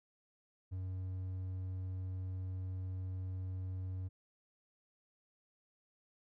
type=tone; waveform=triangle; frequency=93 Hz; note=F#2; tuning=9 cents sharp; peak=-36 dBFS; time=0.71-4.09 s; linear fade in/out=20 ms; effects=none